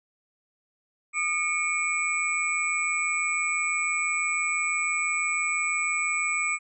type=tone cluster; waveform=sine; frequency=1226 / 2214 / 2380 / 7860 Hz; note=D#6 / C#7 / D7 / B8; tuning=-26 / -3 / +22 / -9 cents; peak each=-32 / -28 / -28 / -32 dBFS; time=1.13-6.59 s; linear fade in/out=50 ms; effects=none